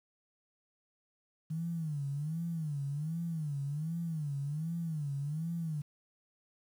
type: tone with vibrato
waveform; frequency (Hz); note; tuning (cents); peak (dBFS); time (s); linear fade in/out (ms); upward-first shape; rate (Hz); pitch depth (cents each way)
sine; 153.8; D#3; -20; -33; 1.5-5.82; 10; sine; 1.3; 170
effects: 10-bit